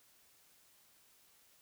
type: silence
effects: white hiss -67 dBFS RMS until 1.61 s